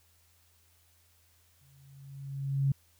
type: tone with exponential growth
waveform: sine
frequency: 137.6 Hz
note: C#3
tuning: 12 cents flat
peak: -22 dBFS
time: 1.61-2.72 s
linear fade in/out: 5 ms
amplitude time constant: 240 ms
effects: added 84 Hz sine -67 dBFS peak until 2.99 s + white hiss -67 dBFS RMS until 2.99 s